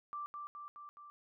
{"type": "tone with echo", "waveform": "sine", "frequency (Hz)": 1174.7, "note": "D6", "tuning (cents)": 0, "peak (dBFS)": -39, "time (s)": [0.13, 0.26], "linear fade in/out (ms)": 0, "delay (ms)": 210, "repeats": 4, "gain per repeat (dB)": -3, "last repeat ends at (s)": 1.1, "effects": []}